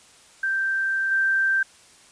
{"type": "tone with level steps", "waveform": "sine", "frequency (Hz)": 1568, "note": "G6", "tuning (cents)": 0, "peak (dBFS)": [-21, -18], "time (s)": [0.43, 1.63], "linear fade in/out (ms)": 5, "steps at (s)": 1.11, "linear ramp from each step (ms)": 10, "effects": ["white hiss -52 dBFS RMS until 2.11 s", "resampled to 22050 Hz"]}